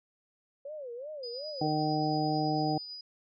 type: tone with vibrato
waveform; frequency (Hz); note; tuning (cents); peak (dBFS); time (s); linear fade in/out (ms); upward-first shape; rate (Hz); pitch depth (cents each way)
sine; 539; C#5; -49; -38; 0.65-1.67; 5; sine; 2.7; 240
type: tone with tremolo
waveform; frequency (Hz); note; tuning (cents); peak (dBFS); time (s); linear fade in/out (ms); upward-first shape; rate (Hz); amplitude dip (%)
sine; 4951; D#8; -9; -39; 1.23-3.01; 5; sine; 9; 30
type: harmonic tone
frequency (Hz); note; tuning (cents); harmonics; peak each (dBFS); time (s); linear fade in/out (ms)
153.4; D#3; -24; 1 / 2 / 3 / 4 / 5; -33 / -31 / -38 / -38 / -31; 1.61-2.78; 5
effects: none